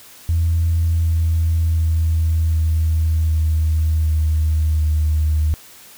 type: tone with pitch steps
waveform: sine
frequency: 83.1 / 82.05 / 81.01 / 79.99 / 78.98 / 77.98 / 77 Hz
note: E2 / E2 / E2 / D#2 / D#2 / D#2 / D#2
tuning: +15 / -8 / -30 / +48 / +26 / +4 / -17 cents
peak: -13 dBFS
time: 0.29-5.54 s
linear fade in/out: 0 ms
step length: 750 ms
effects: tanh soft clip ceiling -9 dBFS + white hiss -43 dBFS RMS until 5.97 s